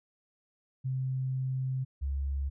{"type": "tone pair in turn", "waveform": "sine", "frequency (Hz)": [130.81, 69.03], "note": ["C3", "C#2"], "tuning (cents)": [0, -7], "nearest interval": "major seventh", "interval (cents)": 1107, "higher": "first", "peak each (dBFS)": [-29, -29], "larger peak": "neither", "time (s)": [[0.84, 1.85], [2.01, 2.5]], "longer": "first", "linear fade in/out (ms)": 20, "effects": []}